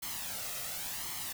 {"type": "noise with flanger", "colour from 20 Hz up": "white", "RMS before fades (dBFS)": -39, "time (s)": [0.02, 1.33], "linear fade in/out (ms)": 10, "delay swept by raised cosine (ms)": [0.94, 1.57], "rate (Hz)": 0.91, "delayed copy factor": 0.6, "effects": []}